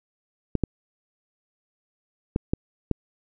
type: clicks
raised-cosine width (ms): 3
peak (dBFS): -9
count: 5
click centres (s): 0.553 / 0.637 / 2.361 / 2.535 / 2.913
effects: none